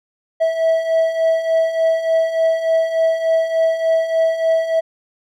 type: beating tone pair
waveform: triangle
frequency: 649 / 652.4 Hz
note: E5 / E5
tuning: -27 / -18 cents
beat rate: 3.4 Hz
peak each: -19 / -13 dBFS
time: 0.4-4.81 s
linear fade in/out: 20 ms
effects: none